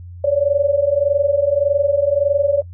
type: tone pair together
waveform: sine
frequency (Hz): 554.4 / 576.1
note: C#5 / D5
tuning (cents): 0 / -33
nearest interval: minor second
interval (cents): 67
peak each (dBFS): -17 / -15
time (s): 0.24-2.62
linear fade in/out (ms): 5
effects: noise-tail reverb RT60 0.1 s tail -23 dB re dry + added 88 Hz sine -32 dBFS peak until 2.73 s